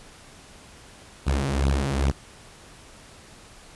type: beating tone pair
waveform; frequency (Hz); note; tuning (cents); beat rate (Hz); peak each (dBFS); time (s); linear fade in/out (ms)
sawtooth; 67.4 / 69.8; C#2 / C#2; -48 / +13; 2.4; -20; 1.26-2.12; 20
effects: pink hiss -48 dBFS RMS until 3.75 s + resampled to 24000 Hz